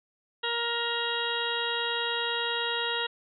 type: harmonic tone with a mistuned harmonic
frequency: 470 Hz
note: A#4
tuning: 14 cents sharp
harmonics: 1 / 2 / 3 / 4 / 6 / 7 / 8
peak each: -35 / -35 / -35 / -35 / -35 / -35 / -35 dBFS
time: 0.43-3.07 s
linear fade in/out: 10 ms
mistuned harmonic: 8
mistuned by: +21 cents
effects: none